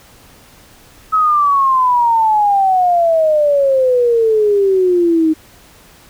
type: exponential sweep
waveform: sine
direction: down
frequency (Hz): 1292 to 311.1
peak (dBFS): -9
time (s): 1.12-5.34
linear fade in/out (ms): 20
effects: pink hiss -44 dBFS RMS until 6.09 s